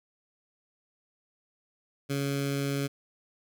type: tone with notch filter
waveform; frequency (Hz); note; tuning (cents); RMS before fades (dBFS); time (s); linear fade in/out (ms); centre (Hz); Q
15% pulse; 139.7; C#3; +14; -30; 2.09-2.88; 20; 860; 0.83
effects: none